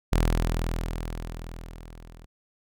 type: tone with level ramp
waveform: sawtooth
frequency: 41.2 Hz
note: E1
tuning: in tune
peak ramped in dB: -15 to -42 dBFS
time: 0.12-2.26 s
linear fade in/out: 10 ms
effects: none